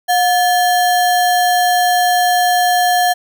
sine tone with sample-and-hold, 720 Hz, F#5, 47 cents flat, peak -10 dBFS, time 0.08-3.14 s, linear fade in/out 20 ms, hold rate 2450 Hz, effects none

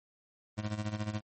25% pulse tone with tremolo, 105.8 Hz, G#2, 33 cents sharp, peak -27 dBFS, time 0.57-1.21 s, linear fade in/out 20 ms, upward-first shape sine, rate 14 Hz, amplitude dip 75%, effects MP3 32 kbps

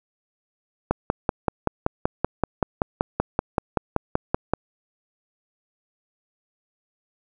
click train, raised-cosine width 1 ms, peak -5 dBFS, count 20, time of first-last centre 0.91-4.536 s, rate 5.24 Hz, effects none

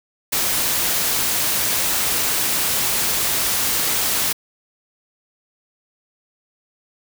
white noise, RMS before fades -20 dBFS, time 0.32-4.33 s, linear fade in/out 10 ms, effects none

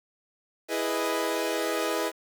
sawtooth chord, E major seventh, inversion none, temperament equal, 329.6 / 415.3 / 493.9 / 622.3 Hz, E4 / G#4 / B4 / D#5, 0 / 0 / 0 / 0 cents, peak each -28 dBFS, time 0.68-2.12 s, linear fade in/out 50 ms, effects 8-bit

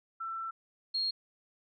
sine tone pair in turn, 1338 / 4260 Hz, E6 / C8, +25 / +30 cents, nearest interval octave + minor sixth, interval 2005 cents, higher second, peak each -35 / -29 dBFS, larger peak second, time 0.2-0.51 / 0.94-1.11 s, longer first, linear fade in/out 10 ms, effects none

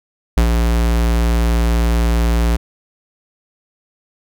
square tone with ADSR envelope, 57.9 Hz, A#1, 11 cents flat, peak -9 dBFS, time 0.37-2.57 s, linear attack 4 ms, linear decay 91 ms, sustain -4 dB, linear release 13 ms, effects none

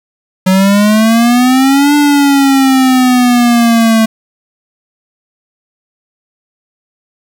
square exponential two-way sweep, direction up then down, 185 to 293.7 to 220.9 Hz, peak -6 dBFS, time 0.46-4.06 s, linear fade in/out 10 ms, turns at 1.95 s, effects 7-bit

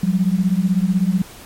sine beating tone pair, 178.4 / 194.4 Hz, F3 / G3, +37 / -14 cents, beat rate 16 Hz, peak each -17 dBFS, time 0.03-1.22 s, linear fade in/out 5 ms, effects pink hiss -40 dBFS RMS until 1.45 s + MP3 64 kbps

